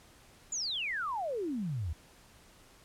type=exponential sweep; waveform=sine; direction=down; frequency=7210 to 72.9 Hz; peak=-32 dBFS; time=0.52-1.93 s; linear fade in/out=5 ms; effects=pink hiss -59 dBFS RMS until 2.84 s + low-pass 12000 Hz 12 dB/octave